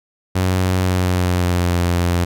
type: tone with pitch glide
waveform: sawtooth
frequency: 92.5 to 87.36 Hz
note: F#2 to F2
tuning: 0 to +1 cents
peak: -11 dBFS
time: 0.35-2.25 s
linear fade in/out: 10 ms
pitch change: -99 cents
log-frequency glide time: 0.78-1.8 s
effects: none